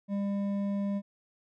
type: tone with hard clipping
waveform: triangle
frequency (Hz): 200.2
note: G3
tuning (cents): +37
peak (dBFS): -30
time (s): 0.08-1.02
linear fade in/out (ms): 50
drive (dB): 11
effects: none